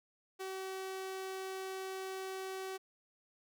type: tone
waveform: sawtooth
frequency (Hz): 380.4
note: F#4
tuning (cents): +48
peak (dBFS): -36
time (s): 0.39-2.78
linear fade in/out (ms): 20
effects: none